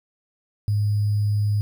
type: tone with sample-and-hold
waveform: sine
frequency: 103.83 Hz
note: G#2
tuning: in tune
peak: -18 dBFS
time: 0.68-1.61 s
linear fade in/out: 0 ms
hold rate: 4900 Hz
effects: none